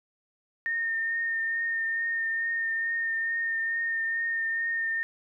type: tone with vibrato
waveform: sine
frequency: 1827 Hz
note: A#6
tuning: 35 cents flat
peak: -26 dBFS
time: 0.66-5.03 s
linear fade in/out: 0 ms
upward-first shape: triangle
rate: 2.3 Hz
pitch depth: 17 cents each way
effects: none